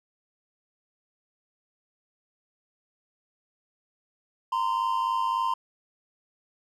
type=tone pair together; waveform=triangle; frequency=929.4 / 1033 Hz; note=A#5 / C6; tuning=-5 / -22 cents; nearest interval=major second; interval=183 cents; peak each=-26 / -24 dBFS; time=4.52-5.54 s; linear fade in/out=5 ms; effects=none